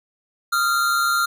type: tone pair together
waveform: square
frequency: 1244.5 / 1383.9 Hz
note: D#6 / F6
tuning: 0 / -16 cents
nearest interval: major second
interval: 184 cents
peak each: -25 / -19 dBFS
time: 0.52-1.26 s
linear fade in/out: 10 ms
effects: none